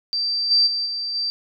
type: tone with level steps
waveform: sine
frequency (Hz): 4678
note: D8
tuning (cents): -8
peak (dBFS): -20 / -13 / -21 / -24 / -21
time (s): 0.13-1.3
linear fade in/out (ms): 0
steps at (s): 0.5 / 0.66 / 0.85 / 1.14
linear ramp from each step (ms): 20
effects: none